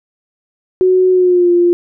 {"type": "tone with pitch glide", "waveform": "sine", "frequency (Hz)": [370, 349.2], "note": ["F#4", "F4"], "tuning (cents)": [0, 0], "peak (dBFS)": -7, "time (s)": [0.81, 1.73], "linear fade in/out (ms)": 0, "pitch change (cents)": -100, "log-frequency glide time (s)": [1.11, 1.51], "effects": []}